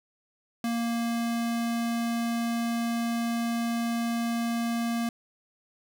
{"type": "tone", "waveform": "square", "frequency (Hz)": 233.1, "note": "A#3", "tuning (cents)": 0, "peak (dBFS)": -27, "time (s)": [0.64, 5.09], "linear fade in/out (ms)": 2, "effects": []}